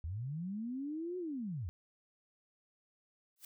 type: linear two-way sweep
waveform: sine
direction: up then down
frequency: 73.5 to 369.8 to 73.5 Hz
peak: -37 dBFS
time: 0.04-1.69 s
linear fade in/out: 0 ms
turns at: 1.18 s
type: noise with exponential growth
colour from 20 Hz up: blue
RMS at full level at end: -46 dBFS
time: 3.36-3.45 s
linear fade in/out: 2 ms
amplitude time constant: 18 ms
effects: none